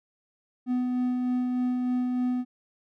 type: tone with tremolo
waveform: triangle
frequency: 249.7 Hz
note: B3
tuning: 19 cents sharp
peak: -21 dBFS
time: 0.66-2.45 s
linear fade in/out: 50 ms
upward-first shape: sine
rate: 3.3 Hz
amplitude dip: 25%
effects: none